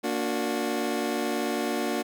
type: chord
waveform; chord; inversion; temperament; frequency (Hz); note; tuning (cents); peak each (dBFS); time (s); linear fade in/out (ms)
25% pulse; Bb augmented; none; just; 233.1 / 291.4 / 364.2; Bb3 / D4 / F#4; 0 / -13 / -27; -27; 0.03-2.03; 20
effects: none